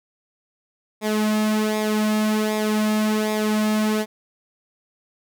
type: tone with flanger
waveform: sawtooth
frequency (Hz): 214.3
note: A3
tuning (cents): -45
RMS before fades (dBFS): -21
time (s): 1.01-4.06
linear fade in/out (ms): 50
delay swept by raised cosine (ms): 0.67 to 2.67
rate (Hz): 1.3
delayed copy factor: -0.65
effects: none